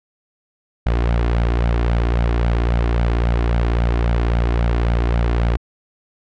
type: tone with flanger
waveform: sawtooth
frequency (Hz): 58.27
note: A#1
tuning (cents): 0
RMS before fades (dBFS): -17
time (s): 0.86-5.57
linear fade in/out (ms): 5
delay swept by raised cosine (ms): 1.3 to 2.9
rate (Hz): 3.7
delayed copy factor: +0.5
effects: low-pass 3000 Hz 12 dB/octave